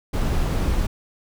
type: noise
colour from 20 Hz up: brown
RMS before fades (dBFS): -21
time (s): 0.13-0.87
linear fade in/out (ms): 10
effects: none